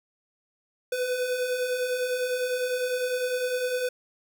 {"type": "beating tone pair", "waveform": "square", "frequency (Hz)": [492.3, 502.2], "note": ["B4", "B4"], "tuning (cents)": [-6, 29], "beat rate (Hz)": 9.9, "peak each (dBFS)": [-35, -27], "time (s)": [0.92, 3.89], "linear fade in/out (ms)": 5, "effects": []}